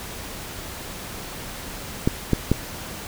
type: clicks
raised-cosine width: 3 ms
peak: -4 dBFS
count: 3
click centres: 2.075 / 2.333 / 2.516 s
effects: pink hiss -35 dBFS RMS until 3.07 s